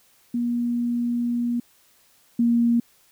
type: tone pair in turn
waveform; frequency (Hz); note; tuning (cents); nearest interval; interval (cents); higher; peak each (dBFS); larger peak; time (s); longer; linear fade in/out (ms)
sine; 239.1 / 235.4; A#3 / A#3; +44 / +17; unison; 27; first; -21 / -16; second; 0.34-1.6 / 2.39-2.8; first; 5
effects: white hiss -59 dBFS RMS until 3.11 s